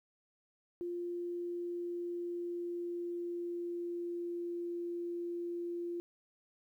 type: tone with pitch glide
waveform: sine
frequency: 349.2 to 345.8 Hz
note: F4 to F4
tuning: 0 to -17 cents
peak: -36 dBFS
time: 0.81-6 s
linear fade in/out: 0 ms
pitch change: -17 cents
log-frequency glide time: 1.02-4.72 s
effects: 12-bit